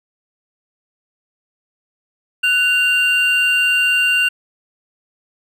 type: tone pair together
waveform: triangle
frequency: 1487.4 / 2782 Hz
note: F#6 / F7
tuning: +9 / -7 cents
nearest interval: major seventh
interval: 1084 cents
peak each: -17 / -12 dBFS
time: 2.43-4.29 s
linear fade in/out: 10 ms
effects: none